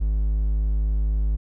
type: tone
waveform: triangle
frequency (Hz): 52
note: G#1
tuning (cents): +3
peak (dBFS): -17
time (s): 0-1.37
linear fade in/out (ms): 20
effects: none